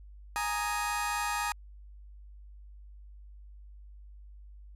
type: chord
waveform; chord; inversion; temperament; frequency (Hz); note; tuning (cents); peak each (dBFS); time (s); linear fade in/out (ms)
30% pulse; Ab suspended second; none; just; 830.6 / 934.4 / 1245.9; Ab5 / Bb5 / Eb6; 0 / +4 / +2; -32; 0.36-1.52; 0
effects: added 50 Hz sine -47 dBFS peak until 4.75 s + resampled to 32000 Hz